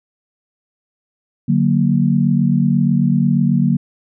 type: chord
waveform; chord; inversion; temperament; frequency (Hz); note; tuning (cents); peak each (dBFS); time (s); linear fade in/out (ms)
sine; D augmented; none; equal; 146.83 / 185 / 233.1; D3 / F#3 / A#3; 0 / 0 / 0; -16; 1.48-3.77; 10
effects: none